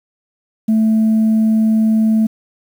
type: tone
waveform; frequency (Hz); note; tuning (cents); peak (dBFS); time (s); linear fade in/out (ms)
sine; 220; A3; 0; -8; 0.68-2.27; 10
effects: tanh soft clip ceiling -8 dBFS + 7-bit